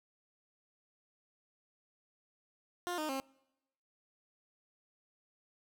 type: tone with pitch steps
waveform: 15% pulse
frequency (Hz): 353.7 / 307.9 / 268.1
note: F4 / D#4 / C4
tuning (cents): +22 / -18 / +42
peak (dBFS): -29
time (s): 2.87-3.2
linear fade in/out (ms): 0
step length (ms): 110
effects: noise-tail reverb RT60 0.9 s tail -25 dB re dry